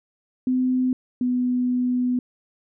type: tone pair in turn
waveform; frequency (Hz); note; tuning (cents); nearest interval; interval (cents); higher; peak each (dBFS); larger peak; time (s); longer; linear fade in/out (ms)
sine; 255 / 248.9; C4 / B3; -44 / +14; unison; 42; first; -18 / -19; first; 0.47-0.93 / 1.21-2.19; second; 2
effects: none